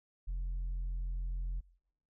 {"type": "tone", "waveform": "sine", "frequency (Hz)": 43.43, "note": "F1", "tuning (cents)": -9, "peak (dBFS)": -31, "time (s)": [0.27, 1.61], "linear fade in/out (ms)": 20, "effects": ["noise-tail reverb RT60 0.8 s tail -26 dB re dry", "tanh soft clip ceiling -33 dBFS"]}